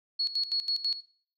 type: tone with tremolo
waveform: sine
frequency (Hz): 4354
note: C#8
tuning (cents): -32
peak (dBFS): -25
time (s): 0.19-1.01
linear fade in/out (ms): 10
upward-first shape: square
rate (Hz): 6.1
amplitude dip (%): 80
effects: noise-tail reverb RT60 0.5 s tail -19 dB re dry